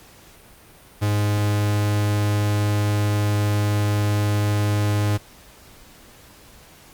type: tone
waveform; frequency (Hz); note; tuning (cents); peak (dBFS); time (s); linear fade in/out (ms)
45% pulse; 103.83; G#2; 0; -18; 1.01-5.18; 20
effects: pink hiss -48 dBFS RMS until 6.93 s + Opus 48 kbps